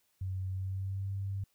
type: tone with pitch glide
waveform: sine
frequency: 94.1 to 97.98 Hz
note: F#2 to G2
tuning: +30 to 0 cents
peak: -33 dBFS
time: 0.21-1.44 s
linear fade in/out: 5 ms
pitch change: +70 cents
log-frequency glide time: 0.51-1.1 s
effects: white hiss -74 dBFS RMS until 1.54 s